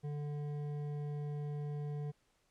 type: tone with hard clipping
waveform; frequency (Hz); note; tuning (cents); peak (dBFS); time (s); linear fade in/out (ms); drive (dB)
triangle; 146.83; D3; 0; -39; 0.03-2.12; 20; 13
effects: pink hiss -75 dBFS RMS until 2.5 s + low-pass 10000 Hz 12 dB/octave